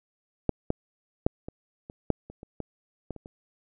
clicks, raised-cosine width 2 ms, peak -9 / -11 / -7 / -23 / -27 / -8 / -29 / -29 / -20 / -20 / -29 / -29 dBFS, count 12, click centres 0.493 / 0.704 / 1.265 / 1.485 / 1.899 / 2.103 / 2.3 / 2.431 / 2.603 / 3.107 / 3.163 / 3.259 s, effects none

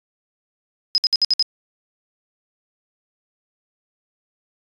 sine tone bursts, 5050 Hz, D#8, 25 cents sharp, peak -13 dBFS, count 6, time 0.95-1.425 s, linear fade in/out 0 ms, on 30 ms, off 59 ms, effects resampled to 22050 Hz

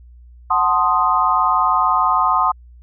sine chord, F# diminished seventh, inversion none, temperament equal, 740 / 880 / 1046.5 / 1244.5 Hz, F#5 / A5 / C6 / Eb6, 0 / 0 / 0 / 0 cents, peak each -21 / -21 / -17 / -17 dBFS, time 0.5-2.52 s, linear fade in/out 10 ms, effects added 60 Hz sine -40 dBFS peak until 2.82 s

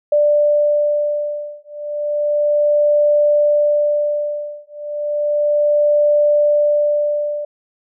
sine beating tone pair, 590 / 590.33 Hz, D5 / D5, +8 / +9 cents, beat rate 0.33 Hz, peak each -16 dBFS, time 0.12-7.45 s, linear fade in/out 5 ms, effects none

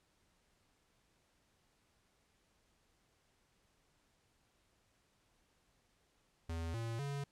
square tone with pitch steps, 82.7 / 114.9 / 141.1 Hz, E2 / A#2 / C#3, +6 / -25 / +31 cents, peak -39 dBFS, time 6.49-7.24 s, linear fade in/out 5 ms, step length 250 ms, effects pink hiss -75 dBFS RMS until 7.31 s + low-pass 10000 Hz 12 dB/octave

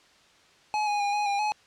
square tone with pitch steps, 848 / 827 / 812 / 832 / 805 / 846 Hz, G#5 / G#5 / G#5 / G#5 / G5 / G#5, +36 / -8 / -39 / +3 / +46 / +32 cents, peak -25 dBFS, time 0.74-1.52 s, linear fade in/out 0 ms, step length 130 ms, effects white hiss -58 dBFS RMS until 1.66 s + low-pass 5000 Hz 12 dB/octave

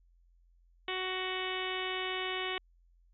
harmonic tone with a mistuned harmonic, 372.1 Hz, F#4, 10 cents sharp, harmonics 1 / 2 / 3 / 4 / 5 / 6 / 7 / 8 / 9 / 10, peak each -39 / -43 / -42 / -47 / -42 / -41 / -46 / -40 / -47 / -46 dBFS, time 0.88-2.58 s, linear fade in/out 2 ms, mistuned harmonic 10, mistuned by -23 cents, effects added 43 Hz sine -62 dBFS peak until 3.13 s

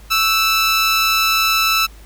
15% pulse tone with amplitude modulation, 1318.5 Hz, E6, in tune, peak -5 dBFS, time 0.1-1.87 s, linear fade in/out 20 ms, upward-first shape sine, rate 200 Hz, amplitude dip 45%, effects added 52 Hz sine -38 dBFS peak until 2.05 s + pink hiss -47 dBFS RMS until 2.05 s

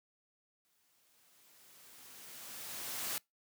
white noise with exponential growth, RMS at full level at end -37 dBFS, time 0.65-3.18 s, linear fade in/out 0 ms, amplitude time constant 550 ms, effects noise-tail reverb RT60 0.2 s tail -26 dB re dry + high-pass 100 Hz 12 dB/octave

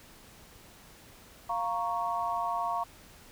sine chord, Bb minor, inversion second, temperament equal, 698.5 / 932.3 / 1108.7 Hz, F5 / Bb5 / Db6, 0 / 0 / 0 cents, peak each -33 dBFS, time 1.49-2.84 s, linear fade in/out 10 ms, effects pink hiss -54 dBFS RMS until 3.31 s

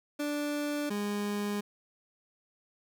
30% pulse tone pair in turn, 293.2 / 205.5 Hz, D4 / G#3, -3 / -18 cents, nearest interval tritone, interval 615 cents, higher first, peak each -28 dBFS, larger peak neither, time 0.19-0.9 / 0.9-1.61 s, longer neither, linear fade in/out 10 ms, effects none

